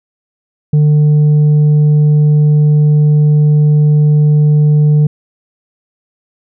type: tone with tanh clipping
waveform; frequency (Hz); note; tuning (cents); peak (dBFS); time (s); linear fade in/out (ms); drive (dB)
sine; 150; D3; +37; -6; 0.73-5.07; 5; 3
effects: none